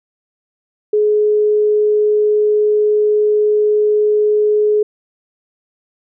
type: tone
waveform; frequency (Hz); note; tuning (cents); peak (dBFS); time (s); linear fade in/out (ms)
sine; 421.8; G#4; +27; -10; 0.93-4.83; 5
effects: none